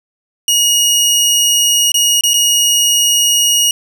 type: tone with dropouts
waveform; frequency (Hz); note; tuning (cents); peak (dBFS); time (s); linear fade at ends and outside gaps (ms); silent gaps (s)
20% pulse; 2880; F#7; -47; -4; 0.48-3.71; 2; 1.919-1.942 / 2.21-2.236 / 2.335-2.34
effects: none